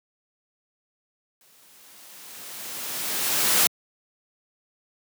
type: noise with exponential growth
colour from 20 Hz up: white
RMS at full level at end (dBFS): -18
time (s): 1.41-3.67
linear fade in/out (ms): 1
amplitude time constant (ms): 490
effects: high-pass 150 Hz 12 dB/octave